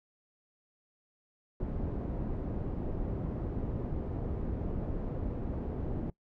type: low-pass noise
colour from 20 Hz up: pink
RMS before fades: -35 dBFS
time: 1.6-6.1 s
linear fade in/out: 2 ms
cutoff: 420 Hz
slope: 12 dB/octave
effects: noise-tail reverb RT60 0.1 s tail -21 dB re dry